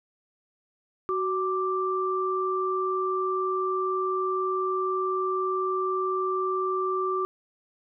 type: tone pair together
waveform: sine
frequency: 374.1 / 1176 Hz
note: F#4 / D6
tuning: +19 / +2 cents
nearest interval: octave + minor sixth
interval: 1983 cents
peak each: -27 dBFS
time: 1.09-7.25 s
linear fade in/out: 0 ms
effects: none